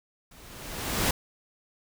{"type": "noise with level ramp", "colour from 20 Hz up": "pink", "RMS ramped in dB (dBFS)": [-53, -23], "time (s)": [0.31, 1.11], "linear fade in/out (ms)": 5, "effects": []}